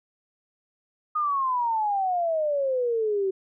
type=exponential sweep; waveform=sine; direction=down; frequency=1244.5 to 376.4 Hz; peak=-22 dBFS; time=1.15-3.31 s; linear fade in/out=10 ms; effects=none